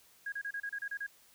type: tone bursts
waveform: sine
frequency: 1641 Hz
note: G#6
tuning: 21 cents flat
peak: -35 dBFS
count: 9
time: 0.26-1.066 s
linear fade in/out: 5 ms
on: 62 ms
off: 31 ms
effects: white hiss -63 dBFS RMS until 1.34 s